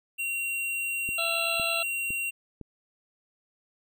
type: tone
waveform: square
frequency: 2749 Hz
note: F7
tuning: 28 cents flat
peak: -29 dBFS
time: 0.18-2.31 s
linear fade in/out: 20 ms
type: click train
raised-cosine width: 3 ms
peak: -27 dBFS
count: 4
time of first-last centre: 1.09-2.613 s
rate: 1.97 Hz
type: harmonic tone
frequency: 670 Hz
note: E5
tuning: 28 cents sharp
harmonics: 1 / 2 / 4 / 5 / 6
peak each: -33 / -35 / -33 / -38 / -34 dBFS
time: 1.18-1.83 s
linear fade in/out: 5 ms
effects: none